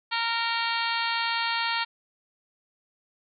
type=harmonic tone with a mistuned harmonic; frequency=462.3 Hz; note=A#4; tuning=14 cents flat; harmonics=2 / 3 / 4 / 5 / 6 / 7 / 8 / 9 / 10; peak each=-30 / -32 / -33 / -34 / -35 / -35 / -36 / -37 / -37 dBFS; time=0.11-1.85 s; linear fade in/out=20 ms; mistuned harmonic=10; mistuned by=-65 cents; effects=none